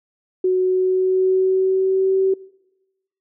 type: tone with pitch glide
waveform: sine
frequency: 370 to 382.6 Hz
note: F#4 to G4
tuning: 0 to -42 cents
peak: -14 dBFS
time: 0.44-2.34 s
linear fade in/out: 5 ms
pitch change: +58 cents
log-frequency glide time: 0.62-2.16 s
effects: noise-tail reverb RT60 1.0 s tail -22 dB re dry

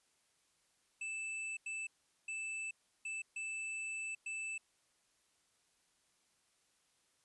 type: tone bursts at uneven times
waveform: square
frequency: 2637 Hz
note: E7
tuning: in tune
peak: -40 dBFS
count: 6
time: 1.01-1.57 / 1.66-1.87 / 2.28-2.71 / 3.05-3.22 / 3.36-4.15 / 4.26-4.58 s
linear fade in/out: 5 ms
effects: white hiss -75 dBFS RMS until 7.24 s + resampled to 24000 Hz

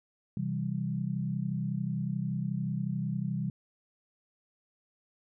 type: chord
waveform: sine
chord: C major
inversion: none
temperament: equal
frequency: 130.81 / 164.81 / 196 Hz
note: C3 / E3 / G3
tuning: 0 / 0 / 0 cents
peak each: -34 dBFS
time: 0.37-3.5 s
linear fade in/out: 2 ms
effects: none

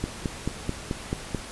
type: click train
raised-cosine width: 3 ms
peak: -13 dBFS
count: 7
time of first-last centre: 0.04-1.347 s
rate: 4.59 Hz
effects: pink hiss -39 dBFS RMS until 1.51 s + resampled to 24000 Hz

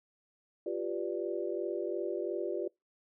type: chord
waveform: sine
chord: G dominant seventh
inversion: third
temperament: equal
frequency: 349.2 / 392 / 493.9 / 587.3 Hz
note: F4 / G4 / B4 / D5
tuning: 0 / 0 / 0 / 0 cents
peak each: -36 / -37 / -40 / -39 dBFS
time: 0.66-2.68 s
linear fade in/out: 5 ms
effects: noise-tail reverb RT60 0.2 s tail -26 dB re dry

